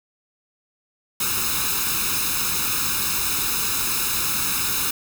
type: noise with comb filter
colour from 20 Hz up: white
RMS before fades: -23 dBFS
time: 1.2-4.91 s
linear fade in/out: 5 ms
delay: 0.77 ms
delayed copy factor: +0.8
effects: none